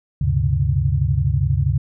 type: tone cluster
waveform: sine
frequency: 74.2 / 98.9 / 129.8 / 142 Hz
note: D2 / G2 / C3 / C#3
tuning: +18 / +16 / -13 / +42 cents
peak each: -21 dBFS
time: 0.21-1.78 s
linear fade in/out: 5 ms
effects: none